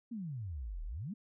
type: exponential two-way sweep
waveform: sine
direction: down then up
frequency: 246.9 to 35.8 to 234.8 Hz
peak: -38 dBFS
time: 0.11-1.14 s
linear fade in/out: 10 ms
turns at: 0.84 s
effects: none